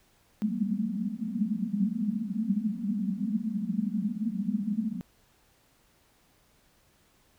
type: band-pass noise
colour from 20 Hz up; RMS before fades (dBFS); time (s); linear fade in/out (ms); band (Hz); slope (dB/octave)
white; -30; 0.42-5.01; 0; 190 to 230; 96
effects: pink hiss -65 dBFS RMS until 7.38 s